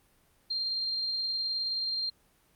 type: tone with tremolo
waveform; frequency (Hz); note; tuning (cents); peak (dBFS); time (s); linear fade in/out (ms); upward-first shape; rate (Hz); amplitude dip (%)
sine; 4186; C8; 0; -28; 0.5-2.1; 10; triangle; 19; 25
effects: pink hiss -66 dBFS RMS until 2.55 s + Opus 32 kbps